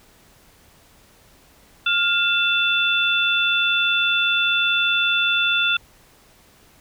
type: tone cluster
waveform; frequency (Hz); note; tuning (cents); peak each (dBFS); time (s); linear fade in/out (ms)
sine; 1404 / 2676 / 3495; F6 / E7 / A7; +9 / +25 / -12; -21; 1.86-5.77; 5
effects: pink hiss -53 dBFS RMS until 6.8 s